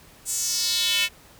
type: tone with high-pass filter sweep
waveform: square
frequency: 201.3 Hz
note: G3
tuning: 46 cents sharp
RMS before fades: -24 dBFS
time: 0.25-1.09 s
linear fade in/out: 50 ms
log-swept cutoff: 8200 to 2500 Hz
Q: 3.1
effects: pink hiss -51 dBFS RMS until 1.39 s